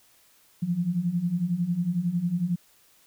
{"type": "beating tone pair", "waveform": "sine", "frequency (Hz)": [167.4, 178.4], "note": ["E3", "F3"], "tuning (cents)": [27, 37], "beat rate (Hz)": 11, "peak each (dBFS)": [-29, -25], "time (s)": [0.62, 2.56], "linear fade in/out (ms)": 10, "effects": ["white hiss -60 dBFS RMS until 3.06 s"]}